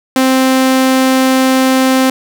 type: tone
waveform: sawtooth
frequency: 261.6 Hz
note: C4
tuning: in tune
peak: -4 dBFS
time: 0.16-2.1 s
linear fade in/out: 2 ms
effects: none